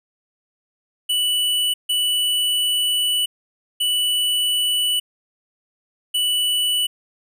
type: tone bursts at uneven times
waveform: square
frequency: 2964 Hz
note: F#7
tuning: 2 cents sharp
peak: -18 dBFS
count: 4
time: 1.09-1.74 / 1.89-3.26 / 3.8-5 / 6.14-6.87 s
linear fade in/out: 10 ms
effects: none